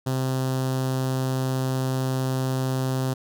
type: tone with notch filter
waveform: sawtooth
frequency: 130.81 Hz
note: C3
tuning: in tune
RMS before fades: -25 dBFS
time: 0.06-3.14 s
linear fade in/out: 10 ms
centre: 2200 Hz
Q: 1.2
effects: none